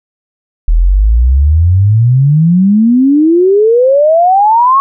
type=exponential sweep; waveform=sine; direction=up; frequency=38.89 to 1114 Hz; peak=-4 dBFS; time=0.68-4.8 s; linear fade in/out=0 ms; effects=none